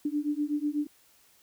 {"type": "beating tone pair", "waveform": "sine", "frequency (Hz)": [291.2, 299.3], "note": ["D4", "D4"], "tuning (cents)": [-15, 33], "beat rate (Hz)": 8.1, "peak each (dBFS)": -30, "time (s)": [0.05, 0.87], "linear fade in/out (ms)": 5, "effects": ["white hiss -62 dBFS RMS until 1.42 s"]}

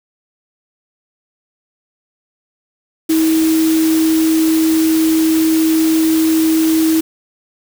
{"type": "tone in noise", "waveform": "sine", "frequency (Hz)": 320, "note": "D#4", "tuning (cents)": 49, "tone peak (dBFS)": -10, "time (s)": [3.09, 7.01], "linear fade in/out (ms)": 10, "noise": "white", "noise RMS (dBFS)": -24, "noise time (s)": [3.09, 7.01], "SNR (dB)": 11, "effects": []}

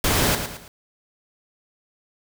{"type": "noise with echo", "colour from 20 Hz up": "pink", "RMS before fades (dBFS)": -20, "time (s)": [0.04, 0.35], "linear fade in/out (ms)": 2, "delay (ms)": 110, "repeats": 3, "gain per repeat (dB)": -8, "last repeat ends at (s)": 0.68, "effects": []}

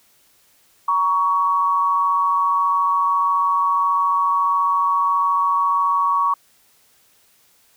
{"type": "tone pair together", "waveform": "sine", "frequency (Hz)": [943, 1121.4], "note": ["A#5", "C#6"], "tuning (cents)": [20, 20], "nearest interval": "minor third", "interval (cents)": 300, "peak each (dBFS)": [-22, -16], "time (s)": [0.88, 6.34], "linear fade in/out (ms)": 5, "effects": ["white hiss -57 dBFS RMS until 7.76 s"]}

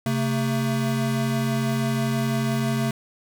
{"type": "tone pair together", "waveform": "square", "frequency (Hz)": [133.6, 224.7], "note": ["C3", "A3"], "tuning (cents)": [36, 37], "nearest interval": "major sixth", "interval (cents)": 901, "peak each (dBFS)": -25, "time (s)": [0.06, 2.91], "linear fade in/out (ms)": 2, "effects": []}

